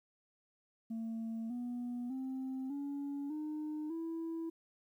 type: tone with pitch steps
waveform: sine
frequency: 225.8 / 243.4 / 262.4 / 282.9 / 304.9 / 328.7 Hz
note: A3 / B3 / C4 / C#4 / D#4 / E4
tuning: +45 / -25 / +5 / +35 / -35 / -5 cents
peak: -35 dBFS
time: 0.9-4.5 s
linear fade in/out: 10 ms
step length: 600 ms
effects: tanh soft clip ceiling -36 dBFS + 12-bit